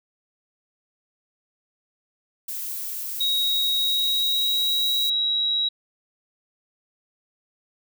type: noise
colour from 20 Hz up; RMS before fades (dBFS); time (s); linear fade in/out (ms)
violet; -31; 2.48-5.1; 5
type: tone with pitch glide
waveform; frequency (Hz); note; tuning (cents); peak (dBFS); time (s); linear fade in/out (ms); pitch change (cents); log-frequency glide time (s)
sine; 3800 to 3862; A#7 to B7; +33 to -39; -20; 3.2-5.69; 10; +28; 3.78-5.05
effects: none

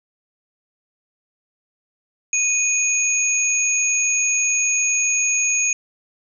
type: tone pair together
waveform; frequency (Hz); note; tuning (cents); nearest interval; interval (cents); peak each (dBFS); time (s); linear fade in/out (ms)
sine; 2483 / 6629; D#7 / G#8; -4 / -4; octave + perfect fourth; 1700; -21 / -18; 2.33-5.73; 2
effects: none

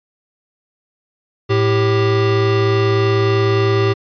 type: tone pair together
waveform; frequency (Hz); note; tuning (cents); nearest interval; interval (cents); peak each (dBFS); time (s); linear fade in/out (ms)
square; 110 / 393.4; A2 / G4; 0 / +6; octave + minor seventh; 2206; -16; 1.49-3.94; 20
effects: resampled to 11025 Hz

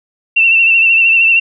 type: tone with vibrato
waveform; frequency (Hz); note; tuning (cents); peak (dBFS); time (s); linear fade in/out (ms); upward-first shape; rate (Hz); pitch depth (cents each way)
sine; 2697; E7; +39; -6; 0.36-1.4; 10; sine; 13; 40
effects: none

